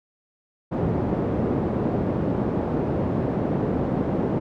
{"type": "band-pass noise", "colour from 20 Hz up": "pink", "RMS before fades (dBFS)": -24, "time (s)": [0.71, 4.4], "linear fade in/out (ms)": 20, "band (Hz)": [120, 510], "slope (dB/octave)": 12, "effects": []}